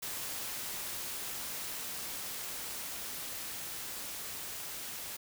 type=noise with level ramp; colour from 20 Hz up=white; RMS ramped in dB=-39 to -42 dBFS; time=0.02-5.17 s; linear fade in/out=10 ms; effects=none